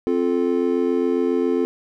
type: chord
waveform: triangle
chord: F major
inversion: second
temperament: just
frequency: 261.9 / 349.2 / 436.5 Hz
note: C4 / F4 / A4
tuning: +2 / 0 / -14 cents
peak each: -20 dBFS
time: 0.07-1.65 s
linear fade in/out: 0 ms
effects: none